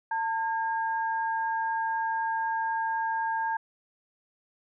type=tone pair together; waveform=sine; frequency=898 / 1619.1 Hz; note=A5 / G#6; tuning=+35 / -44 cents; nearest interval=minor seventh; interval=1021 cents; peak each=-27 / -33 dBFS; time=0.11-3.57 s; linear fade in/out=5 ms; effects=none